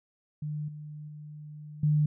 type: tone with level steps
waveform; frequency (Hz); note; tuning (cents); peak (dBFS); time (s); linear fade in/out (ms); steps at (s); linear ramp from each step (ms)
sine; 150.3; D3; +40; -31 / -39 / -41 / -21; 0.42-2.06; 5; 0.68 / 1.08 / 1.83; 5
effects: none